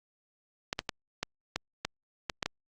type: clicks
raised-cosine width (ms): 0.2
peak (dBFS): -13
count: 9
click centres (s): 0.729 / 0.791 / 0.892 / 1.23 / 1.56 / 1.85 / 2.298 / 2.428 / 2.46
effects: Opus 48 kbps